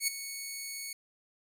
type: tone with ADSR envelope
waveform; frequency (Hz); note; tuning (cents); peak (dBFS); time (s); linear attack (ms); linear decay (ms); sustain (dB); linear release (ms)
10% pulse; 2217; C#7; 0; -16; 0-0.93; 77; 8; -13; 3
effects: none